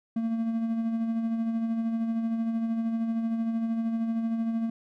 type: tone with tremolo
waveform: triangle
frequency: 227.3 Hz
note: A#3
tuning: 43 cents flat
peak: -22 dBFS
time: 0.16-4.7 s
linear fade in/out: 5 ms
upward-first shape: sine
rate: 13 Hz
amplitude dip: 40%
effects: none